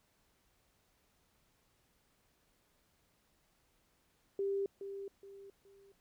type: tone with echo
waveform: sine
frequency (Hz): 395.1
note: G4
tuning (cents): +14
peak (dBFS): -32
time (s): 4.39-4.66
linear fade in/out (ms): 2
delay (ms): 420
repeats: 3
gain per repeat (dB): -9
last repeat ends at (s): 5.92
effects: pink hiss -74 dBFS RMS until 6 s